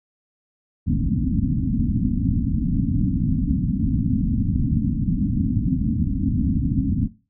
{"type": "low-pass noise", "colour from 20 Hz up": "white", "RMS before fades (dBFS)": -21, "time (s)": [0.86, 7.08], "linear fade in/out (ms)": 20, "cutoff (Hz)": 280, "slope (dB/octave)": 96, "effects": ["noise-tail reverb RT60 0.3 s tail -17 dB re dry"]}